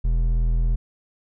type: tone with hard clipping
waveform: sine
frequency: 41.2 Hz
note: E1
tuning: in tune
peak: -19 dBFS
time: 0.04-0.76 s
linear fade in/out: 10 ms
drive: 7 dB
effects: none